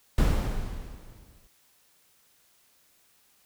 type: noise with exponential decay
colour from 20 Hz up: brown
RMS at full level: -19 dBFS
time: 0.18-1.47 s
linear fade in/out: 2 ms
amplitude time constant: 280 ms
effects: white hiss -64 dBFS RMS until 3.45 s